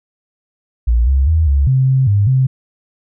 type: tone with pitch steps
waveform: sine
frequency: 58.5 / 67.3 / 80.2 / 69.8 / 131.4 / 132.2 / 101.4 / 131.1 Hz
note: A#1 / C2 / E2 / C#2 / C3 / C3 / G#2 / C3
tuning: +7 / +49 / -47 / +13 / +8 / +18 / -41 / +4 cents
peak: -9 dBFS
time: 0.87-2.47 s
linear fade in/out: 10 ms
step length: 200 ms
effects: none

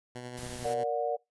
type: tone with tremolo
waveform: 10% pulse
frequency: 123.47 Hz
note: B2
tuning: in tune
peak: -30 dBFS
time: 0.15-0.84 s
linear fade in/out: 5 ms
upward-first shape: triangle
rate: 11 Hz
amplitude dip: 40%
type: noise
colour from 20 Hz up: white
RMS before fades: -44 dBFS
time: 0.37-0.74 s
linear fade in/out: 5 ms
type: clicks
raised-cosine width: 5 ms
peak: -34 dBFS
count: 9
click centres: 0.391 / 0.433 / 0.465 / 0.496 / 0.528 / 0.559 / 0.594 / 0.628 / 0.658 s
type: chord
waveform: sine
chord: Bb augmented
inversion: none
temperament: just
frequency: 466.2 / 582.7 / 728.4 Hz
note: Bb4 / D5 / F#5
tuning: 0 / -14 / -27 cents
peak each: -32 dBFS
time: 0.64-1.17 s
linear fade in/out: 20 ms
effects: noise-tail reverb RT60 0.2 s tail -24 dB re dry + resampled to 24000 Hz

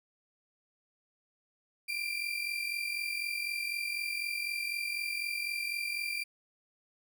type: tone pair together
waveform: 35% pulse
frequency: 2349 / 2393 Hz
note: D7 / D7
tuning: 0 / +32 cents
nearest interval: unison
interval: 32 cents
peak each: -34 / -34 dBFS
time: 1.88-6.24 s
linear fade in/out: 10 ms
effects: none

